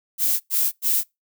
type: noise bursts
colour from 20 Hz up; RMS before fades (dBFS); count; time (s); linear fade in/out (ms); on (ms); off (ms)
violet; -20; 3; 0.18-1.038; 50; 220; 99
effects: noise-tail reverb RT60 0.2 s tail -25 dB re dry